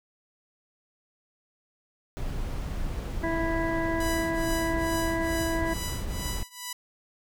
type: noise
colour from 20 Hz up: brown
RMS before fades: -32 dBFS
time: 2.17-6.43 s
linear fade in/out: 0 ms
type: harmonic tone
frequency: 329.6 Hz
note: E4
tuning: in tune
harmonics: 1 / 2 / 3 / 5 / 6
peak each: -29 / -32 / -34 / -36 / -37 dBFS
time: 3.23-5.74 s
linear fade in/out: 10 ms
type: tone with tremolo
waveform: 5% pulse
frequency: 987.8 Hz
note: B5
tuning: in tune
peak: -20 dBFS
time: 4-6.73 s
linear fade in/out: 5 ms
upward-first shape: triangle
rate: 2.3 Hz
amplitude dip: 95%
effects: none